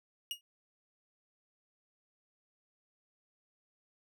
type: tone with exponential decay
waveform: 40% pulse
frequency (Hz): 2864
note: F7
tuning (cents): +43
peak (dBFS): -31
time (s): 0.31-0.41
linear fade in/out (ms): 1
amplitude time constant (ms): 20
effects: none